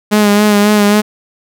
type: tone with vibrato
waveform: sawtooth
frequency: 207.7 Hz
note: G#3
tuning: in tune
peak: -3 dBFS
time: 0.11-1.02 s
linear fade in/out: 20 ms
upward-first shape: sine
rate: 3.7 Hz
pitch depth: 33 cents each way
effects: none